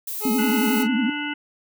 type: noise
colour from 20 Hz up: violet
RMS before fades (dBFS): -30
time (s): 0.07-0.83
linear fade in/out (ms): 5
type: tone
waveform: 25% pulse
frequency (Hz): 424.4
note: G#4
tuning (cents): +38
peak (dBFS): -22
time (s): 0.2-0.88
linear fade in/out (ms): 50
type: tone with vibrato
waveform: sine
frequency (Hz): 240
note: B3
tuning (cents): -49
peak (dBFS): -19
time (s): 0.25-1.1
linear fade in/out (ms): 5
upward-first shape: triangle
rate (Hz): 11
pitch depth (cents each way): 240
type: harmonic tone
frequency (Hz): 293.7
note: D4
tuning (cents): 0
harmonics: 1 / 3 / 5 / 7 / 9 / 10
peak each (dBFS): -29 / -35 / -31 / -33 / -35 / -34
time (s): 0.38-1.34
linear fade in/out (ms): 10
effects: none